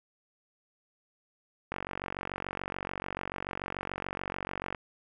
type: click train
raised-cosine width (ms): 0.5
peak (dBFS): -19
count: 143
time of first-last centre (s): 1.72-4.748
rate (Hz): 46.9
effects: none